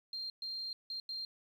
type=tone bursts at uneven times; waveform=sine; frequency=4187 Hz; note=C8; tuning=in tune; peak=-38 dBFS; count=4; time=0.13-0.3 / 0.42-0.73 / 0.9-1 / 1.09-1.25 s; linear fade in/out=2 ms; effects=11-bit